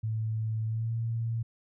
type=tone with pitch glide; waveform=sine; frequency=110.3 to 114.65 Hz; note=A2 to A#2; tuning=+5 to -28 cents; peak=-28 dBFS; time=0.03-1.43 s; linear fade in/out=10 ms; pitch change=+67 cents; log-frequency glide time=0.66-0.93 s; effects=none